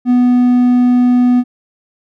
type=tone with hard clipping; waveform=triangle; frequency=246.9 Hz; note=B3; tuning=in tune; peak=-8 dBFS; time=0.05-1.44 s; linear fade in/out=50 ms; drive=6 dB; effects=none